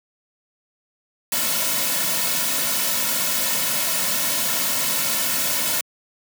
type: noise with comb filter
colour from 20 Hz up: white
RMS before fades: -22 dBFS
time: 1.32-5.81 s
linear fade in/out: 2 ms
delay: 2.5 ms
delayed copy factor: -0.75
effects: high-pass 150 Hz 12 dB/octave